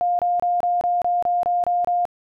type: tone bursts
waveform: sine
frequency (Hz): 706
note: F5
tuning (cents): +19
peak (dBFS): -17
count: 10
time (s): 0.01-2.053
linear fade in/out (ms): 0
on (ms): 180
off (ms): 27
effects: none